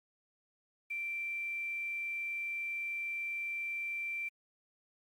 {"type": "tone with quantisation", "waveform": "sine", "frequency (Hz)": 2349, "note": "D7", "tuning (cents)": 0, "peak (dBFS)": -35, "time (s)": [0.9, 4.29], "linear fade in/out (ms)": 10, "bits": 10, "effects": ["Opus 48 kbps"]}